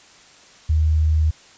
sine tone, 78 Hz, D#2, 5 cents sharp, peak -14 dBFS, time 0.69-1.31 s, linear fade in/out 10 ms, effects white hiss -48 dBFS RMS until 1.57 s + resampled to 16000 Hz

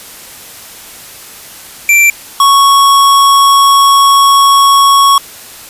square tone pair in turn, 2349 / 1108.6 Hz, D7 / C#6, 0 / 0 cents, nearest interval octave + minor second, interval 1300 cents, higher first, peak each -4 dBFS, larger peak neither, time 1.89-2.1 / 2.4-5.18 s, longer second, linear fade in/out 2 ms, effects white hiss -31 dBFS RMS until 5.69 s + resampled to 32000 Hz

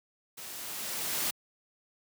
white noise with level ramp, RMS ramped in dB -44 to -30 dBFS, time 0.37-1.31 s, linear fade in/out 10 ms, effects high-pass 100 Hz 12 dB/octave

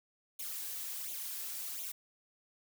blue noise with flanger, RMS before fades -41 dBFS, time 0.39-1.92 s, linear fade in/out 5 ms, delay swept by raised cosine 0.29 to 4.59 ms, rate 1.4 Hz, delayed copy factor +0.8, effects none

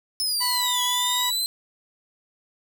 sawtooth linear two-way sweep, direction down then up, 5270 to 3322 to 4115 Hz, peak -20 dBFS, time 0.2-1.46 s, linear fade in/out 0 ms, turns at 0.82 s
sawtooth tone, 987.8 Hz, B5, in tune, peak -22 dBFS, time 0.4-1.31 s, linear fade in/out 20 ms
effects none

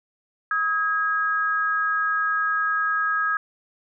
sine tone pair together, 1270 / 1639.8 Hz, D#6 / G#6, +35 / -22 cents, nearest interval major third, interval 443 cents, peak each -23 / -23 dBFS, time 0.51-3.37 s, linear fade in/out 2 ms, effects none

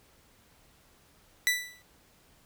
sawtooth tone with exponential decay, 1975.5 Hz, B6, in tune, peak -17 dBFS, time 1.47-1.82 s, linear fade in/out 0 ms, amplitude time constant 76 ms, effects pink hiss -62 dBFS RMS until 2.45 s

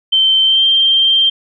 sine tone with pitch glide, 3107 to 3159 Hz, G7 to G7, -16 to +13 cents, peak -8 dBFS, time 0.12-1.3 s, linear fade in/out 10 ms, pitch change +29 cents, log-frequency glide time 0.44-0.64 s, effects none

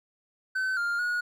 triangle tone with pitch steps, 1526 / 1402 / 1450 Hz, G6 / F6 / F#6, -47 / +6 / -35 cents, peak -24 dBFS, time 0.55-1.21 s, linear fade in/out 10 ms, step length 220 ms, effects none

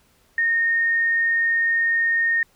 sine tone, 1842 Hz, A#6, 21 cents flat, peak -17 dBFS, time 0.38-2.43 s, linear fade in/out 2 ms, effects pink hiss -60 dBFS RMS until 2.55 s

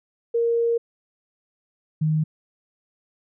sine tone pair in turn, 466.2 / 155.58 Hz, A#4 / D#3, 0 / 0 cents, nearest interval octave + perfect fifth, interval 1900 cents, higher first, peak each -18 dBFS, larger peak neither, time 0.34-0.78 / 2.01-2.24 s, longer first, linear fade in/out 10 ms, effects none

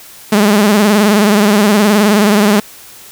sawtooth tone with vibrato, 207.7 Hz, G#3, in tune, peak -3 dBFS, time 0.32-2.6 s, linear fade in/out 5 ms, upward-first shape sine, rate 19 Hz, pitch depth 83 cents each way, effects white hiss -36 dBFS RMS until 3.11 s

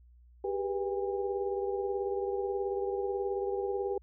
sine tone cluster, 392.4 / 410.8 / 488 / 807 Hz, G4 / G#4 / B4 / G#5, +2 / -19 / -21 / -50 cents, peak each -32 / -40 / -36 / -40 dBFS, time 0.44-3.98 s, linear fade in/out 5 ms, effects added 60 Hz sine -55 dBFS peak until 4.02 s

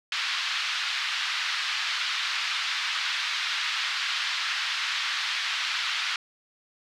white band-pass noise, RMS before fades -29 dBFS, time 0.12-6.16 s, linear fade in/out 2 ms, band 1200 to 4200 Hz, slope 24 dB/octave, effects none

